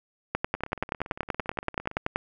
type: two click trains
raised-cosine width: 0.5 ms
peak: -10 / -24 dBFS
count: 20 / 26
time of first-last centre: 0.35-2.16 / 0.55-1.97 s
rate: 10.5 / 17.6 Hz
effects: none